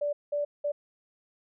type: tone bursts at uneven times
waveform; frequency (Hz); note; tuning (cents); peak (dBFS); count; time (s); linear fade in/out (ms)
sine; 583; D5; -13; -26; 3; 0.01-0.13 / 0.32-0.45 / 0.64-0.72; 10
effects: none